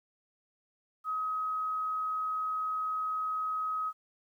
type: tone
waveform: sine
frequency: 1268 Hz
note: D#6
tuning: 32 cents sharp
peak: -30 dBFS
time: 1.04-3.93 s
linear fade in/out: 50 ms
effects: 11-bit